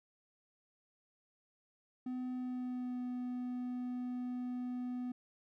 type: tone with pitch glide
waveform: triangle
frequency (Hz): 252.5 to 248.4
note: B3 to B3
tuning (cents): +39 to +10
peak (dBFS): -35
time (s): 2.06-5.12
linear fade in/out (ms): 5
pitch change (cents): -29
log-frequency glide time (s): 2.32-3.02
effects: none